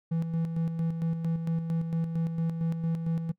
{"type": "tone with tremolo", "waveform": "triangle", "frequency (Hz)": 164.81, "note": "E3", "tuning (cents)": 0, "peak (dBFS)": -23, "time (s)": [0.11, 3.32], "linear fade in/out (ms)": 10, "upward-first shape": "square", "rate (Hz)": 4.4, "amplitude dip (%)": 50, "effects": ["noise-tail reverb RT60 0.1 s tail -21 dB re dry"]}